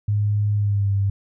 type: tone with pitch glide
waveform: sine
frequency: 103.83 to 99.2 Hz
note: G#2 to G2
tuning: 0 to +21 cents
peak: -17 dBFS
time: 0.08-1.1 s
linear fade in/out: 5 ms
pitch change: -79 cents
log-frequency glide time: 0.55-0.91 s
effects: none